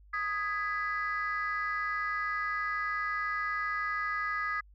sine chord, G# minor, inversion second, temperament just, 1245.9 / 1661.2 / 1993.5 Hz, D#6 / G#6 / B6, +2 / 0 / +16 cents, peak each -32 / -34 / -35 dBFS, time 0.13-4.61 s, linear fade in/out 10 ms, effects tanh soft clip ceiling -24 dBFS + added 50 Hz sine -54 dBFS peak until 4.74 s

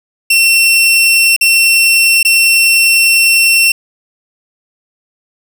sawtooth tone with dropouts, 2710 Hz, E7, 47 cents sharp, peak -3 dBFS, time 0.3-3.72 s, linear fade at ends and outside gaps 5 ms, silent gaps 1.364-1.41 / 2.23-2.249 s, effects none

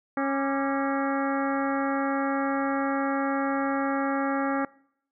harmonic tone with a mistuned harmonic, 274.1 Hz, C#4, 19 cents flat, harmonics 1 / 2 / 3 / 4 / 5 / 6 / 7 / 8, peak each -27 / -31 / -32 / -34 / -35 / -37 / -39 / -44 dBFS, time 0.17-4.65 s, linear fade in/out 2 ms, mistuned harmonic 4, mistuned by +120 cents, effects noise-tail reverb RT60 0.7 s tail -24 dB re dry

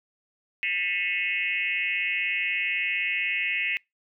sine tone with frequency modulation, 2351 Hz, D7, 1 cent sharp, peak -24 dBFS, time 0.63-3.77 s, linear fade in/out 0 ms, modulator 185 Hz, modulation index 2.2, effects noise-tail reverb RT60 0.2 s tail -25 dB re dry

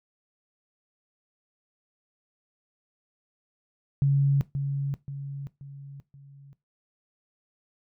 sine tone with echo, 139.5 Hz, C#3, 11 cents sharp, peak -18 dBFS, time 4.02-4.41 s, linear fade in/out 0 ms, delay 530 ms, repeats 4, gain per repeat -7 dB, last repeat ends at 6.53 s, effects noise-tail reverb RT60 0.2 s tail -18 dB re dry

